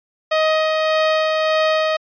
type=tone with tremolo; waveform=sawtooth; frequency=628 Hz; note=D#5; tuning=16 cents sharp; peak=-10 dBFS; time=0.31-1.97 s; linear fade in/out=10 ms; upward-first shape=sine; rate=1.7 Hz; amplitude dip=25%; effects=resampled to 11025 Hz